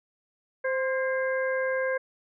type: harmonic tone with a mistuned harmonic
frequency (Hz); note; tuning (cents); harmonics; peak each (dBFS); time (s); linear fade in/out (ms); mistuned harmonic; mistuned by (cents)
522; C5; -4; 1 / 2 / 3 / 4; -26 / -37 / -31 / -38; 0.64-1.98; 10; 3; +48
effects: none